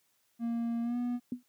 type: tone with pitch glide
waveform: triangle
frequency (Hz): 233.1 to 243.4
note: A#3 to B3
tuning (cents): 0 to -25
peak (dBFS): -28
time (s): 0.39-1.2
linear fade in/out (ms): 50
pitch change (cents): +75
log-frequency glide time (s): 0.82-0.97
type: tone with exponential decay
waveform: sine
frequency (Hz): 246.9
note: B3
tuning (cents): 0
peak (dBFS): -28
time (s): 1.32-1.43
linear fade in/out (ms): 2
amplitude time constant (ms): 23
effects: white hiss -73 dBFS RMS until 1.48 s + high-pass 80 Hz 12 dB/octave